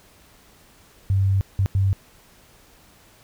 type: tone bursts at uneven times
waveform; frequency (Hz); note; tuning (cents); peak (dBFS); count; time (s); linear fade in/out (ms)
sine; 97; G2; -18; -16; 3; 1.1-1.41 / 1.59-1.66 / 1.75-1.93; 0
effects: pink hiss -53 dBFS RMS until 3.23 s